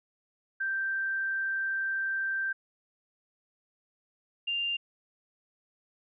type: tone pair in turn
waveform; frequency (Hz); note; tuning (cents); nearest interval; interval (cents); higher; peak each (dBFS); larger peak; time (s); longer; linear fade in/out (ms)
sine; 1568 / 2794; G6 / F7; 0 / 0; minor seventh; 1000; second; -28; neither; 0.6-2.53 / 4.47-4.77; first; 10
effects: none